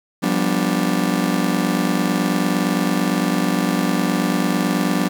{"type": "chord", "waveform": "40% pulse", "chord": "G dominant seventh", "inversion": "third", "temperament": "just", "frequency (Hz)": [176.4, 196, 245, 294], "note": ["F3", "G3", "B3", "D4"], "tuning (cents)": [18, 0, -14, 2], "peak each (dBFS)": -22, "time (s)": [0.22, 5.09], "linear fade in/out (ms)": 20, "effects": ["8-bit"]}